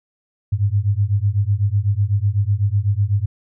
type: beating tone pair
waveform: sine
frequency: 97.7 / 105.7 Hz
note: G2 / G#2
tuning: -5 / +31 cents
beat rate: 8 Hz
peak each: -18 dBFS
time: 0.52-3.26 s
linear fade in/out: 10 ms
effects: none

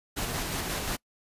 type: noise with tremolo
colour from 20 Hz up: pink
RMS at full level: -31 dBFS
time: 0.16-0.97 s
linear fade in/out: 20 ms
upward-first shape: square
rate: 5.6 Hz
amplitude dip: 25%
effects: noise-tail reverb RT60 0.1 s tail -25 dB re dry + resampled to 32000 Hz

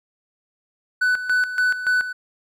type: tone with tremolo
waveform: triangle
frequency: 1495 Hz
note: F#6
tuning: 17 cents sharp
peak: -14 dBFS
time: 1.01-2.13 s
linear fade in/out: 10 ms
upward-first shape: square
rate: 3.5 Hz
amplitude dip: 70%
effects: none

